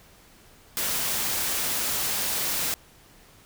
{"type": "noise", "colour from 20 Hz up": "white", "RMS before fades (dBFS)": -27, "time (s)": [0.77, 2.74], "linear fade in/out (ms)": 0, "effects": ["pink hiss -54 dBFS RMS until 3.45 s"]}